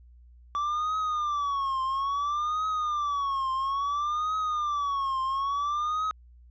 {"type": "tone with vibrato", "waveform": "triangle", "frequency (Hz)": 1156, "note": "D6", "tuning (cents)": -28, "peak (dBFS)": -24, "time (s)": [0.55, 6.11], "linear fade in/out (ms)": 0, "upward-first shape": "triangle", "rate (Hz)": 0.59, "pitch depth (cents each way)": 170, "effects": ["added 60 Hz sine -50 dBFS peak until 6.5 s", "resampled to 16000 Hz"]}